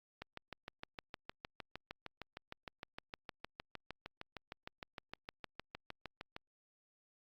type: click train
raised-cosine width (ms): 0.3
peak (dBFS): -28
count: 41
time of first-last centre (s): 0.22-6.364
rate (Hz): 6.51
effects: Opus 48 kbps